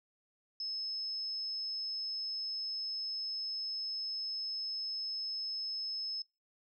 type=tone; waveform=sine; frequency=5200 Hz; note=E8; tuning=24 cents flat; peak=-36 dBFS; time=0.6-6.22 s; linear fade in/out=2 ms; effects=noise-tail reverb RT60 0.3 s tail -25 dB re dry